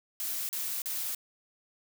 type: noise bursts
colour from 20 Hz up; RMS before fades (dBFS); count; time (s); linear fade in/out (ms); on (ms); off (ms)
blue; -34; 3; 0.2-1.148; 0; 290; 39
effects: none